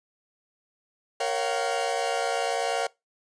40% pulse chord, Gb major seventh, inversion first, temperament equal with one note detuned, 466.2 / 554.4 / 698.5 / 759 Hz, Bb4 / Db5 / F5 / Gb5, 0 / 0 / 0 / +44 cents, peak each -30 dBFS, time 1.2-2.87 s, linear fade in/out 5 ms, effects noise-tail reverb RT60 0.2 s tail -22 dB re dry + resampled to 22050 Hz

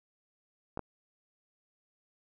clicks, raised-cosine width 1 ms, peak -22 dBFS, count 2, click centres 0.774 / 0.793 s, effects none

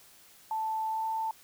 sine tone with pitch glide, 880 to 888.2 Hz, A5 to A5, 0 to +16 cents, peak -29 dBFS, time 0.51-1.31 s, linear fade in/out 2 ms, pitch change +16 cents, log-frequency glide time 0.89-1.06 s, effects white hiss -57 dBFS RMS until 1.43 s

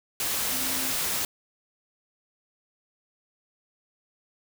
sine tone in noise, 261.6 Hz, C4, in tune, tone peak -38 dBFS, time 0.52-0.92 s, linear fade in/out 2 ms, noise white, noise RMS -28 dBFS, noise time 0.2-1.25 s, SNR -13 dB, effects none

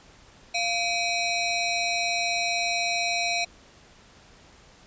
20% pulse ring-modulated tone, 1604 Hz, G6, 39 cents sharp, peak -16 dBFS, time 0.54-3.45 s, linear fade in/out 10 ms, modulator 910 Hz, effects pink hiss -53 dBFS RMS until 4.86 s + resampled to 16000 Hz

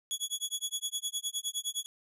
20% pulse tone with tremolo, 3367 Hz, G#7, 23 cents sharp, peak -24 dBFS, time 0.11-1.86 s, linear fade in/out 0 ms, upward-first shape sine, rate 9.7 Hz, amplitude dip 100%, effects none

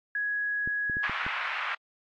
sine tone, 1669 Hz, G#6, 8 cents sharp, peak -27 dBFS, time 0.15-1.07 s, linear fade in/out 2 ms
clicks, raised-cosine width 3 ms, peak -26 dBFS, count 5, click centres 0.675 / 0.898 / 0.969 / 1.096 / 1.265 s
pink band-pass noise, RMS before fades -32 dBFS, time 1.03-1.75 s, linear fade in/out 5 ms, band 1100 to 2500 Hz, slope 24 dB/octave
effects AAC 64 kbps

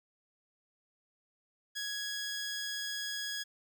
15% pulse tone, 1666 Hz, G#6, 5 cents sharp, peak -29 dBFS, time 1.75-3.44 s, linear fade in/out 20 ms, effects none

